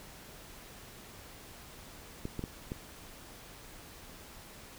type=clicks; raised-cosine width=3 ms; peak=-23 dBFS; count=4; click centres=2.254 / 2.393 / 2.439 / 2.719 s; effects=pink hiss -51 dBFS RMS until 4.78 s